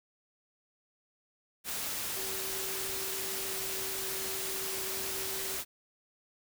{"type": "tone in noise", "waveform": "sine", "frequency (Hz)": 384.1, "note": "G4", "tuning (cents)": -35, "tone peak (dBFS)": -43, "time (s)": [2.14, 5.6], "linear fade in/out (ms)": 50, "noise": "white", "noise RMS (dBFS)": -36, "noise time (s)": [1.64, 5.65], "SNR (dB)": -10, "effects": []}